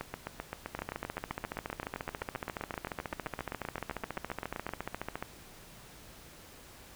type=two click trains; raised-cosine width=0.5 ms; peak=-20 / -21 dBFS; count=65 / 37; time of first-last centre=0.75-5.226 / 0.01-4.691 s; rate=14.3 / 7.69 Hz; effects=pink hiss -53 dBFS RMS until 6.95 s